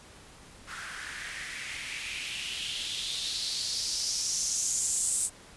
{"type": "noise with band-pass filter sweep", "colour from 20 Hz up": "blue", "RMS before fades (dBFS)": -33, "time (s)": [0.66, 5.3], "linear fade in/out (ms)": 50, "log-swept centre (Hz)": [1400, 8500], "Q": 3.9, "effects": ["pink hiss -52 dBFS RMS until 5.56 s", "resampled to 24000 Hz"]}